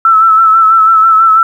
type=tone with vibrato; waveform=sine; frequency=1318.5 Hz; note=E6; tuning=in tune; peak=-3 dBFS; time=0.05-1.43 s; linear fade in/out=2 ms; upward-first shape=sine; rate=6.1 Hz; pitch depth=37 cents each way; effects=7-bit